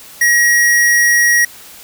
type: tone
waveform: square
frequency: 1900 Hz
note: A#6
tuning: 33 cents sharp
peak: -9 dBFS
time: 0.21-1.45 s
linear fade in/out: 5 ms
effects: white hiss -37 dBFS RMS until 1.83 s